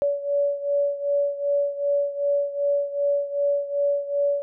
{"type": "beating tone pair", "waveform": "sine", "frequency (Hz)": [569, 571.6], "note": ["C#5", "D5"], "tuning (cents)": [45, -47], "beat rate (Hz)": 2.6, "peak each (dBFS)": [-22, -26], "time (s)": [0.02, 4.42], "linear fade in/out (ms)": 0, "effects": []}